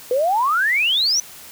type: exponential sweep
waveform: sine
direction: up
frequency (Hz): 479.6 to 6070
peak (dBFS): -15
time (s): 0.11-1.2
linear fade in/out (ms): 2
effects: white hiss -40 dBFS RMS until 1.51 s